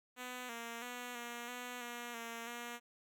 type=tone with pitch steps; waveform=5% pulse; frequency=249.7 / 232.6 / 245.5 / 238.3 / 246.5 / 239.7 / 231.2 / 238.7 Hz; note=B3 / A#3 / B3 / A#3 / B3 / A#3 / A#3 / A#3; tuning=+19 / -4 / -10 / +38 / -3 / +48 / -14 / +41 cents; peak=-32 dBFS; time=0.16-2.8 s; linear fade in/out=50 ms; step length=330 ms; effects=none